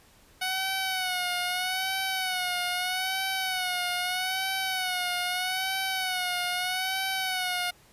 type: tone with vibrato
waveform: 10% pulse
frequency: 740 Hz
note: F#5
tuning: in tune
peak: -19 dBFS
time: 0.41-7.71 s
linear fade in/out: 10 ms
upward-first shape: sine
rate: 0.79 Hz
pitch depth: 62 cents each way
effects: pink hiss -58 dBFS RMS until 7.92 s + resampled to 32000 Hz